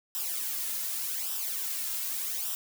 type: noise with flanger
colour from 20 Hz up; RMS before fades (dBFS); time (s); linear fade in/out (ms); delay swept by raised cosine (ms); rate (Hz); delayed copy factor
blue; -33; 0.15-2.55; 0; 0.45 to 2.65; 0.85; -0.7
effects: none